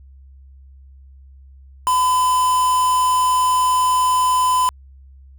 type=tone with quantisation; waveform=triangle; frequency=1010 Hz; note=B5; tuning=39 cents sharp; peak=-12 dBFS; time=1.87-4.69 s; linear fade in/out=0 ms; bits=4; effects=added 67 Hz sine -41 dBFS peak until 5.38 s